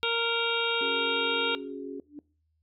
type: harmonic tone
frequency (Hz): 464.3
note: A#4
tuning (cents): -7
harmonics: 1 / 2 / 3 / 5 / 6 / 7 / 8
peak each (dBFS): -31 / -36 / -32 / -34 / -32 / -34 / -32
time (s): 0.03-1.55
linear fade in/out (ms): 0
type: chord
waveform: sine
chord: C# suspended fourth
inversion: none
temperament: equal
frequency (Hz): 277.2 / 370 / 415.3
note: C#4 / F#4 / G#4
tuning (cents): 0 / 0 / 0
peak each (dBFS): -38 / -40 / -40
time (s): 0.81-2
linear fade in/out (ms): 2
type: tone with exponential growth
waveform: sine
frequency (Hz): 293.7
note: D4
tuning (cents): 0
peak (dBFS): -35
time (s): 2.02-2.19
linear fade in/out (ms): 1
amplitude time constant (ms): 35
effects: noise-tail reverb RT60 0.4 s tail -22 dB re dry + added 79 Hz sine -70 dBFS peak until 2.62 s